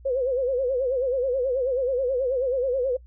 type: tone with vibrato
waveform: sine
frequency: 515 Hz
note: C5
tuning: 28 cents flat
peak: -21 dBFS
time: 0.05-2.97 s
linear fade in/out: 10 ms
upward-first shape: sine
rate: 9.3 Hz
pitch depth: 110 cents each way
effects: noise-tail reverb RT60 0.1 s tail -26 dB re dry + added 60 Hz sine -45 dBFS peak until 3.06 s